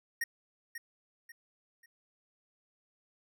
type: tone with echo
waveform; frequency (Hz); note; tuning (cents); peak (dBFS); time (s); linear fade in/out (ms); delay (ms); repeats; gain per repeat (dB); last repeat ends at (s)
square; 1864.7; A#6; 0; -31; 0.21-0.24; 5; 540; 3; -9; 1.86
effects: none